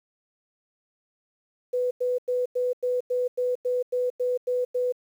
sine tone bursts, 497.1 Hz, B4, 11 cents sharp, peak -22 dBFS, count 12, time 1.73-4.924 s, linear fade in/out 10 ms, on 180 ms, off 94 ms, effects 9-bit

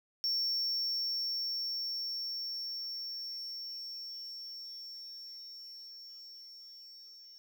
triangle tone with level ramp, 5460 Hz, F8, 40 cents flat, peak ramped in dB -28 to -50 dBFS, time 0.24-7.38 s, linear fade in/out 0 ms, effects 11-bit

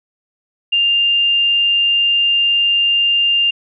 sine tone, 2799 Hz, F7, 3 cents sharp, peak -11 dBFS, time 0.72-3.51 s, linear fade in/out 10 ms, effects none

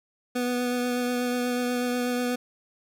25% pulse tone with vibrato, 246.3 Hz, B3, 5 cents flat, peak -21 dBFS, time 0.35-2.36 s, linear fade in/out 10 ms, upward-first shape triangle, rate 8.2 Hz, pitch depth 16 cents each way, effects none

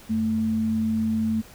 sine tone pair together, 92.88 / 220.9 Hz, F#2 / A3, +7 / +7 cents, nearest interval octave + minor third, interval 1500 cents, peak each -33 / -21 dBFS, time 0.09-1.42 s, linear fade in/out 20 ms, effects pink hiss -48 dBFS RMS until 1.54 s

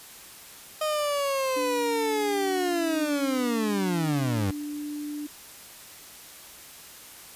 30% pulse linear sweep, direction down, 622.3 to 92.5 Hz, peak -22 dBFS, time 0.81-4.51 s, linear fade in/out 5 ms
sine tone with pitch glide, 289.6 to 295.3 Hz, D4 to D4, -24 to +10 cents, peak -31 dBFS, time 1.56-5.27 s, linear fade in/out 10 ms, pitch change +34 cents, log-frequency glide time 3.25-4.94 s
effects white hiss -46 dBFS RMS until 7.35 s + resampled to 32000 Hz

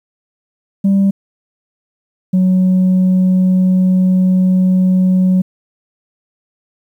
sine tone pair in turn, 196 / 185.16 Hz, G3 / F#3, 0 / +2 cents, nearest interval minor second, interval 98 cents, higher first, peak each -6 dBFS, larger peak neither, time 0.84-1.11 / 2.33-5.42 s, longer second, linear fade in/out 10 ms, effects tanh soft clip ceiling -7 dBFS + 8-bit

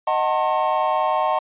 triangle chord, D# diminished seventh, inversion none, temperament just, 622.3 / 746.7 / 896 / 1075.3 Hz, D#5 / F#5 / A5 / C6, 0 / +16 / +31 / +47 cents, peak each -21 dBFS, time 0.07-1.39 s, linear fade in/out 5 ms, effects tanh soft clip ceiling -8 dBFS + resampled to 8000 Hz

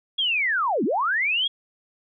sine linear two-way sweep, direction down then up, 3361 to 192.1 to 3361 Hz, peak -20 dBFS, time 0.18-1.48 s, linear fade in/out 10 ms, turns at 0.84 s, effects none

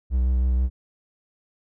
triangle tone with vibrato, 63 Hz, B1, 35 cents sharp, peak -16 dBFS, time 0.1-0.7 s, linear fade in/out 50 ms, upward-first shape sine, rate 6.2 Hz, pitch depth 28 cents each way, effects none

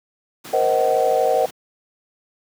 pink noise, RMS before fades -36 dBFS, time 0.44-1.51 s, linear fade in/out 10 ms
sine chord, C half-diminished seventh, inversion third, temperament just, 470.9 / 523.3 / 627.9 / 753.5 Hz, Bb4 / C5 / Eb5 / Gb5, +18 / 0 / +16 / +31 cents, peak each -21 / -20 / -21 / -20 dBFS, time 0.53-1.46 s, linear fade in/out 5 ms
effects high-pass 200 Hz 12 dB/octave

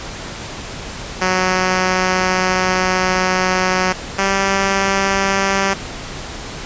5% pulse tone pair in turn, 185 / 195.15 Hz, F#3 / G3, 0 / -8 cents, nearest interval minor second, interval 92 cents, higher second, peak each -3 dBFS, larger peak neither, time 1.21-3.93 / 4.18-5.74 s, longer first, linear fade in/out 10 ms, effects pink hiss -29 dBFS RMS until 6.65 s + resampled to 16000 Hz

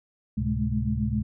sine tone cluster, 70.4 / 109.6 / 129.3 / 208.3 / 215.8 Hz, C#2 / A2 / C3 / G#3 / A3, +27 / -6 / -20 / +5 / -33 cents, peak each -30 dBFS, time 0.37-1.23 s, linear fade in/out 10 ms, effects none

